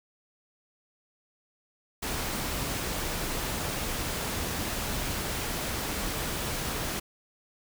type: noise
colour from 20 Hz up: pink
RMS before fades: -32 dBFS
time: 2.02-7 s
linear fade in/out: 10 ms
effects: none